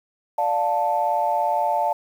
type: chord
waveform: sine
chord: D minor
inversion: none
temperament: just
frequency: 587.3 / 704.8 / 881 Hz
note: D5 / F5 / A5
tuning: 0 / +16 / +2 cents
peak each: -25 / -23 / -21 dBFS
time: 0.38-1.93 s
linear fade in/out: 5 ms
effects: tanh soft clip ceiling -9 dBFS + 8-bit